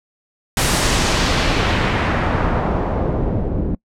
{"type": "noise with low-pass filter sweep", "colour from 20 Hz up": "pink", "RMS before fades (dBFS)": -18, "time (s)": [0.57, 3.75], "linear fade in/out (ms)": 2, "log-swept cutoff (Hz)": [11000, 300], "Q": 0.99, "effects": ["noise-tail reverb RT60 0.1 s tail -24 dB re dry"]}